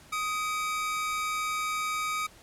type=tone pair together; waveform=45% pulse; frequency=1249 / 2300 Hz; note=D#6 / D7; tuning=+6 / -37 cents; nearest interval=major seventh; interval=1057 cents; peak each=-30 / -34 dBFS; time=0.12-2.27 s; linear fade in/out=10 ms; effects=pink hiss -54 dBFS RMS until 2.42 s + low-pass 12000 Hz 12 dB/octave